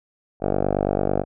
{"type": "tone with low-pass filter", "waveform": "5% pulse", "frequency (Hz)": 49.03, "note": "G1", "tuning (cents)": 1, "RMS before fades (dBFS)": -22, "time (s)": [0.4, 1.25], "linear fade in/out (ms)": 50, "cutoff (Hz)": 730, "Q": 2.5, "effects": []}